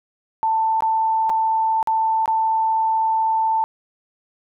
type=tone with dropouts; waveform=sine; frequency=888 Hz; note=A5; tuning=16 cents sharp; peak=-16 dBFS; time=0.43-3.64 s; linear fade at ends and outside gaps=0 ms; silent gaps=0.806-0.823 / 1.295-1.3 / 1.828-1.873 / 2.258-2.278 s; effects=none